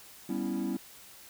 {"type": "chord", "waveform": "triangle", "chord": "C# half-diminished seventh", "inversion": "second", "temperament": "equal", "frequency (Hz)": [196, 246.9, 277.2, 329.6], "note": ["G3", "B3", "C#4", "E4"], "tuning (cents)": [0, 0, 0, 0], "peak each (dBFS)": -33, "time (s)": [0.29, 0.77], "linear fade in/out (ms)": 5, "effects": ["tanh soft clip ceiling -22 dBFS", "white hiss -52 dBFS RMS until 1.29 s"]}